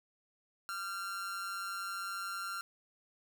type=tone with amplitude modulation; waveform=45% pulse; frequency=1379 Hz; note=F6; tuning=22 cents flat; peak=-35 dBFS; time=0.69-2.61 s; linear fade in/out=0 ms; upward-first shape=sine; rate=189 Hz; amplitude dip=60%; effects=none